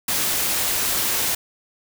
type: noise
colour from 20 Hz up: white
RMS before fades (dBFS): -22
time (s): 0.08-1.35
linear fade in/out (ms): 5
effects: none